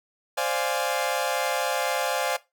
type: chord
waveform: sawtooth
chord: D half-diminished seventh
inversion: third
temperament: equal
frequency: 523.3 / 587.3 / 698.5 / 830.6 Hz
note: C5 / D5 / F5 / Ab5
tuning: 0 / 0 / 0 / 0 cents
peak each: -26 dBFS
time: 0.37-2.37 s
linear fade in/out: 10 ms
effects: noise-tail reverb RT60 0.2 s tail -17 dB re dry